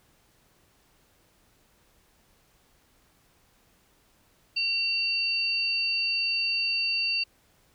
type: tone pair together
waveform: sine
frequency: 2738 / 4599 Hz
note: F7 / D8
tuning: -35 / -37 cents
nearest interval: major sixth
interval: 898 cents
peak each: -27 dBFS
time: 4.56-7.24 s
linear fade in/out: 10 ms
effects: pink hiss -64 dBFS RMS until 7.74 s